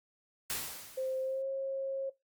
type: noise with exponential decay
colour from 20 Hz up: white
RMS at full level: -34 dBFS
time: 0.5-1.42 s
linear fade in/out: 0 ms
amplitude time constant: 200 ms
type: tone with pitch glide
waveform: sine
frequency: 523.3 to 539.9 Hz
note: C5 to C#5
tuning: 0 to -46 cents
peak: -32 dBFS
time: 0.97-2.1 s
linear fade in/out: 10 ms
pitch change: +54 cents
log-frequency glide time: 1.21-1.48 s
effects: noise-tail reverb RT60 0.2 s tail -21 dB re dry + Opus 48 kbps